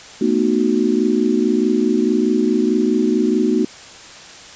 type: chord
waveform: sine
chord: B dominant seventh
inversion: third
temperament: just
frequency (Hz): 222.2 / 246.9 / 308.7 / 370.4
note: A3 / B3 / D#4 / F#4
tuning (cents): +17 / 0 / -14 / +2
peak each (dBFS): -19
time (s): 0.21-3.65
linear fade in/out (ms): 5
effects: white hiss -38 dBFS RMS until 4.55 s + resampled to 16000 Hz